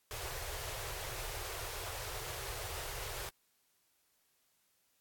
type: band-stop noise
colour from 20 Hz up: pink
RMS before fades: -42 dBFS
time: 0.11-3.29 s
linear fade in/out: 0 ms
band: 130 to 370 Hz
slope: 48 dB/octave
effects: white hiss -75 dBFS RMS until 5 s + AAC 64 kbps